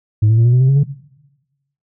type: tone with pitch steps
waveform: sine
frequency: 106.8 / 111.27 / 115.93 / 120.78 / 125.84 / 131.11 / 136.6 / 142.31 Hz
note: G#2 / A2 / A#2 / B2 / B2 / C3 / C#3 / C#3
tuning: +49 / +20 / -9 / -38 / +33 / +4 / -25 / +46 cents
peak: -6 dBFS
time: 0.22-0.836 s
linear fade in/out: 10 ms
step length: 77 ms
effects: noise-tail reverb RT60 1.0 s tail -18 dB re dry + tanh soft clip ceiling -7 dBFS